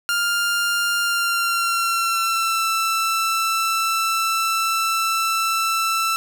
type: tone with pitch glide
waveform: sawtooth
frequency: 1400 to 1330.6 Hz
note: F6 to E6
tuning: +4 to +16 cents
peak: -15 dBFS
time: 0.09-6.16 s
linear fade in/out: 0 ms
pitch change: -88 cents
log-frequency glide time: 1.02-2.68 s
effects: none